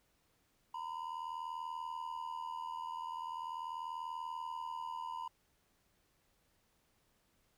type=ring-modulated tone; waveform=triangle; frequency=966 Hz; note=B5; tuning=39 cents flat; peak=-35 dBFS; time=0.74-5.28 s; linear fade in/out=5 ms; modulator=40.2 Hz; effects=pink hiss -75 dBFS RMS until 7.57 s